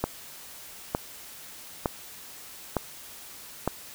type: click train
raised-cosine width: 1 ms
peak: -10 dBFS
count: 5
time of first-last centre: 0.04-3.676 s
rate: 1.1 Hz
effects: white hiss -45 dBFS RMS until 3.94 s